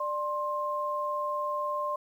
sine tone pair together, 593 / 1056.6 Hz, D5 / C6, +17 / +17 cents, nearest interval minor seventh, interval 1000 cents, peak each -33 / -30 dBFS, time 0-1.96 s, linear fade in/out 5 ms, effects 10-bit

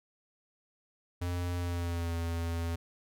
square tone with pitch glide, 88.2 to 83.97 Hz, F2 to E2, +18 to +33 cents, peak -32 dBFS, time 1.21-2.76 s, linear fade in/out 10 ms, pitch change -85 cents, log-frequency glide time 1.57-2.14 s, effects none

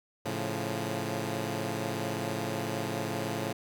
10% pulse chord, A augmented, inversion none, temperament equal, 110 / 138.59 / 174.61 Hz, A2 / C#3 / E#3, 0 / 0 / 0 cents, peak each -26 / -28 / -29 dBFS, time 0.25-3.53 s, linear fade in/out 10 ms, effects none

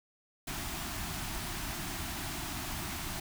pink band-stop noise, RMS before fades -38 dBFS, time 0.47-3.2 s, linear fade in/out 5 ms, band 380 to 630 Hz, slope 96 dB/octave, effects none

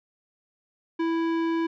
sine tone with tanh clipping, 330.1 Hz, E4, 2 cents sharp, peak -25 dBFS, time 0.99-1.67 s, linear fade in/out 10 ms, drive 16 dB, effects none

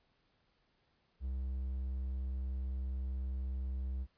triangle tone, 65 Hz, C2, 11 cents flat, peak -33 dBFS, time 1.2-4.07 s, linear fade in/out 50 ms, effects pink hiss -75 dBFS RMS until 4.17 s + resampled to 11025 Hz

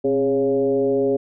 sine tone with frequency modulation, 410.7 Hz, G#4, 19 cents flat, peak -16 dBFS, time 0.04-1.17 s, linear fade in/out 10 ms, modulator 143 Hz, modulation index 1, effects none

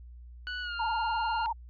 sawtooth tone with pitch glide, 1480 to 1400.2 Hz, F#6 to F6, 0 to +4 cents, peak -30 dBFS, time 0.47-1.46 s, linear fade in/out 0 ms, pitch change -96 cents, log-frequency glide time 0.61-0.75 s
sine tone with vibrato, 903 Hz, A5, 45 cents sharp, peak -28 dBFS, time 0.79-1.53 s, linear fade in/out 10 ms, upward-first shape sine, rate 20 Hz, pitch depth 96 cents each way
effects added 60 Hz sine -45 dBFS peak until 1.69 s + resampled to 11025 Hz

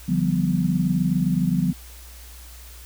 sine chord, G dominant seventh, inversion second, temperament equal with one note detuned, 146.83 / 174.61 / 193.86 / 246.9 Hz, D3 / F3 / G3 / B3, 0 / 0 / -19 / 0 cents, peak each -26 / -21 / -25 / -26 dBFS, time 0.08-1.73 s, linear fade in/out 10 ms, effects added 60 Hz sine -41 dBFS peak until 2.85 s + white hiss -46 dBFS RMS until 2.85 s

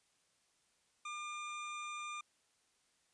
25% pulse tone, 1202 Hz, D6, 40 cents sharp, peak -38 dBFS, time 1.05-2.21 s, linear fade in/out 5 ms, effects white hiss -75 dBFS RMS until 3.13 s + resampled to 22050 Hz

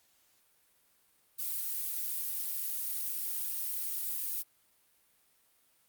violet noise, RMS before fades -35 dBFS, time 1.38-4.43 s, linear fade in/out 20 ms, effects white hiss -69 dBFS RMS until 5.88 s + Opus 48 kbps

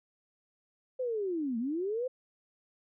sine linear two-way sweep, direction down then up, 523.3 to 220 to 523.3 Hz, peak -30 dBFS, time 0.99-2.08 s, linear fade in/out 10 ms, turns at 1.58 s, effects none

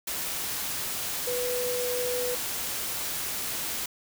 sine tone in noise, 493.9 Hz, B4, in tune, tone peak -28 dBFS, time 1.27-2.35 s, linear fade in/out 5 ms, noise white, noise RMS -32 dBFS, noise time 0.07-3.86 s, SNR +1 dB, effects none

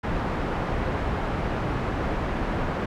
pink low-pass noise, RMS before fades -27 dBFS, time 0.03-2.86 s, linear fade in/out 10 ms, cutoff 1500 Hz, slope 12 dB/octave, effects none

